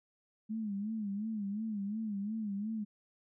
sine tone with vibrato, 210 Hz, G#3, 19 cents sharp, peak -34 dBFS, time 0.49-2.85 s, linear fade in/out 20 ms, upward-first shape sine, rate 2.8 Hz, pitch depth 110 cents each way, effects none

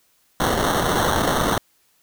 violet noise with sample-and-hold, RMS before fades -20 dBFS, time 0.4-1.58 s, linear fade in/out 0 ms, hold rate 2450 Hz, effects white hiss -62 dBFS RMS until 2.02 s

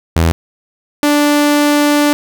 sawtooth tone pair in turn, 82.41 / 293.1 Hz, E2 / D4, 0 / -3 cents, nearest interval octave + minor seventh, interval 2197 cents, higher second, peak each -5 dBFS, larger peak neither, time 0.16-0.32 / 1.03-2.13 s, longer second, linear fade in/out 0 ms, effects none

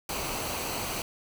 pink noise with comb filter, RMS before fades -33 dBFS, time 0.09-1.02 s, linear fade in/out 2 ms, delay 0.57 ms, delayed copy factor -0.5, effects none

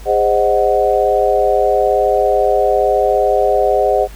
sine chord, Ab dominant seventh, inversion none, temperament equal with one note detuned, 408.9 / 523.3 / 622.3 / 740 Hz, Ab4 / C5 / Eb5 / Gb5, -27 / 0 / 0 / 0 cents, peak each -16 dBFS, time 0.05-4.08 s, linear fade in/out 50 ms, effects added 50 Hz sine -31 dBFS peak until 4.15 s + pink hiss -41 dBFS RMS until 4.15 s

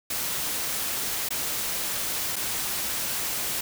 white noise with dropouts, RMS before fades -29 dBFS, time 0.1-3.61 s, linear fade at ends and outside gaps 5 ms, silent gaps 1.289-1.305 / 2.359-2.363 s, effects none

